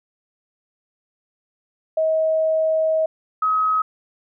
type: tone pair in turn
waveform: sine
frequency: 636 / 1272 Hz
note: D#5 / D#6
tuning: +38 / +38 cents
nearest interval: octave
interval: 1200 cents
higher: second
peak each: -16 dBFS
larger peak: neither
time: 1.97-3.06 / 3.42-3.82 s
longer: first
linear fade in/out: 5 ms
effects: none